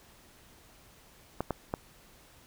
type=clicks; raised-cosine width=1 ms; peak=-16 dBFS; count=3; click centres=1.406 / 1.507 / 1.739 s; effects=pink hiss -58 dBFS RMS until 2.46 s